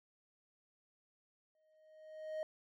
triangle tone with exponential growth, 624 Hz, D#5, 5 cents sharp, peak -34 dBFS, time 1.55-2.43 s, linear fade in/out 1 ms, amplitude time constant 190 ms, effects none

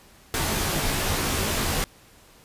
pink noise with comb filter, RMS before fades -25 dBFS, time 0.34-1.84 s, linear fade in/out 0 ms, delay 17 ms, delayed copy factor -0.65, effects pink hiss -53 dBFS RMS until 2.44 s + resampled to 32000 Hz

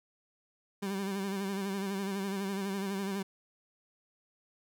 30% pulse tone with vibrato, 196 Hz, G3, in tune, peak -30 dBFS, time 0.82-3.23 s, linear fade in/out 10 ms, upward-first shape sine, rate 12 Hz, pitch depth 51 cents each way, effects none

